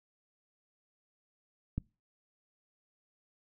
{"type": "click", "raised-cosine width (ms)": 5, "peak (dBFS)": -20, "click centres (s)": 1.78, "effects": ["noise-tail reverb RT60 0.3 s tail -25 dB re dry"]}